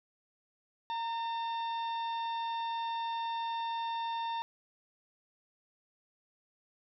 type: harmonic tone with a mistuned harmonic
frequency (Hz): 903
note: A5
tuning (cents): +45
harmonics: 1 / 2 / 3 / 4 / 5 / 6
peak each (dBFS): -33 / -49 / -51 / -45 / -59 / -61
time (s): 0.9-4.42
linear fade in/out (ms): 0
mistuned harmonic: 1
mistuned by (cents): +38
effects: none